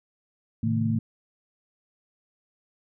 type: tone cluster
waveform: sine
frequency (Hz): 110.6 / 136.8 / 158.3 / 224.4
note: A2 / C#3 / D#3 / A3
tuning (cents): +9 / -23 / +30 / +34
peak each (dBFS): -26 / -33 / -31 / -25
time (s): 0.63-0.99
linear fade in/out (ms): 5
effects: none